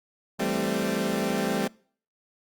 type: chord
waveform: 20% pulse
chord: A minor seventh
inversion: second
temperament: equal with one note detuned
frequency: 166.54 / 196 / 220 / 261.6 Hz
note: E3 / G3 / A3 / C4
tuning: +18 / 0 / 0 / 0 cents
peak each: -30 / -24 / -25 / -26 dBFS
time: 0.39-1.68 s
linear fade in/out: 10 ms
effects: noise-tail reverb RT60 0.5 s tail -25 dB re dry + Opus 48 kbps